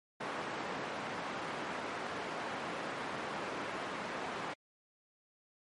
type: band-pass noise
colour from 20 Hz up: white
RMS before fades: -40 dBFS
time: 0.2-4.54 s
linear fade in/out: 10 ms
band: 170 to 1400 Hz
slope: 12 dB/octave
effects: MP3 48 kbps